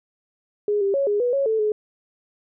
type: tone with pitch steps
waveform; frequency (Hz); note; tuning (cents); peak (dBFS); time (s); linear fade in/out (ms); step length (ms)
sine; 414.5 / 395.4 / 554 / 412.1 / 488.8 / 552 / 441.6 / 424.7; G#4 / G4 / C#5 / G#4 / B4 / C#5 / A4 / G#4; -3 / +15 / -1 / -13 / -18 / -7 / +6 / +39; -18; 0.68-1.72; 2; 130
effects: none